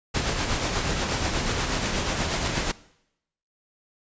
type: noise with tremolo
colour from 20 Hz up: pink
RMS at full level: -24 dBFS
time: 0.14-2.72 s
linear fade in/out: 10 ms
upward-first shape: triangle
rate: 8.3 Hz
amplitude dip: 45%
effects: noise-tail reverb RT60 0.8 s tail -20 dB re dry + resampled to 16000 Hz